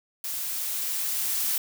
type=noise with level ramp; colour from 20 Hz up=blue; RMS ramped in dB=-32 to -26 dBFS; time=0.24-1.58 s; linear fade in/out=2 ms; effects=none